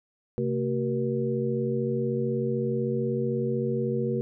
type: tone cluster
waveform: sine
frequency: 131.6 / 224.8 / 378.4 / 474.4 Hz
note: C3 / A3 / F#4 / A#4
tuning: +10 / +37 / +39 / +30 cents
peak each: -30 dBFS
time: 0.38-4.21 s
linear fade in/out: 0 ms
effects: none